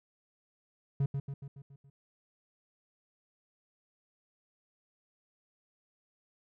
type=tone with echo; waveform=triangle; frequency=138.59 Hz; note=C#3; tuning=in tune; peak=-24 dBFS; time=1-1.06 s; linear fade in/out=5 ms; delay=140 ms; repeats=6; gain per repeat=-5 dB; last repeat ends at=1.9 s; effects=none